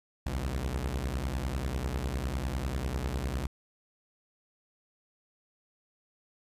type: beating tone pair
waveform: sawtooth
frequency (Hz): 60.9 / 70.9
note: B1 / C#2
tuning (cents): -24 / +40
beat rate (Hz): 10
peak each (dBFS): -29 / -30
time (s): 0.26-3.47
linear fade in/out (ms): 5
effects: resampled to 32000 Hz + 11-bit